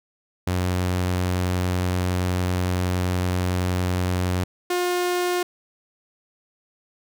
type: tone pair in turn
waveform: sawtooth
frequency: 90.7 / 356.7 Hz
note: F#2 / F4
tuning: -34 / +37 cents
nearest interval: 2 octaves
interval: 2371 cents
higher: second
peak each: -17 dBFS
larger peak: neither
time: 0.47-4.44 / 4.7-5.43 s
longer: first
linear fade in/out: 5 ms
effects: none